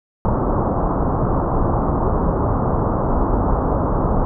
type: low-pass noise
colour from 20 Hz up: pink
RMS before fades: -18 dBFS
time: 0.25-4.25 s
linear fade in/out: 0 ms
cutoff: 1200 Hz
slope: 48 dB/octave
effects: none